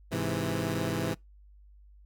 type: chord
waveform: 15% pulse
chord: Ab augmented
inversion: none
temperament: equal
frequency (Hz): 103.83 / 130.81 / 164.81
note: Ab2 / C3 / E3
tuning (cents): 0 / 0 / 0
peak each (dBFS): -27 / -28 / -26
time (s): 0.11-1.15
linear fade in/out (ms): 20
effects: noise-tail reverb RT60 0.2 s tail -26 dB re dry + added 50 Hz sine -52 dBFS peak until 2.05 s